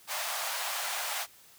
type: high-pass noise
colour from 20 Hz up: pink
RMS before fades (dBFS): -34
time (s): 0.07-1.27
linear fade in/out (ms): 50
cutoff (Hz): 620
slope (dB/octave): 48
effects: white hiss -57 dBFS RMS until 1.58 s